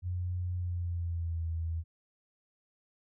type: tone with pitch glide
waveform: sine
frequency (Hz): 89.6 to 82.16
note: F2 to E2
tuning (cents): +45 to -5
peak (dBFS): -31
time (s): 0.02-1.84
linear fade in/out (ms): 50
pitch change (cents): -150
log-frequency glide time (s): 0.55-1.46
effects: none